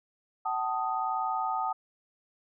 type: chord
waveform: sine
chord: D# diminished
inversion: first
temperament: equal with one note detuned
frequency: 759 / 880 / 1244.5 Hz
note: F#5 / A5 / D#6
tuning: +44 / 0 / 0 cents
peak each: -32 dBFS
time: 0.45-1.73 s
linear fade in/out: 10 ms
effects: none